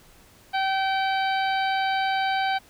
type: harmonic tone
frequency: 771 Hz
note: G5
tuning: 29 cents flat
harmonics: 1 / 2 / 3 / 4 / 5 / 6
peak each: -23 / -29 / -33 / -35 / -37 / -39 dBFS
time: 0.53-2.59 s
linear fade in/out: 20 ms
effects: pink hiss -54 dBFS RMS until 2.69 s